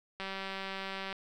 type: click train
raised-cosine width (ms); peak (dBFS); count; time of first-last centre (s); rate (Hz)
0.3; -23; 180; 0.2-1.127; 193
effects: 10-bit